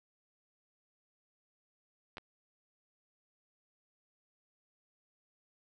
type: clicks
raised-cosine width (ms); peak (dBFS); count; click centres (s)
0.3; -28; 2; 2.171 / 2.182
effects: none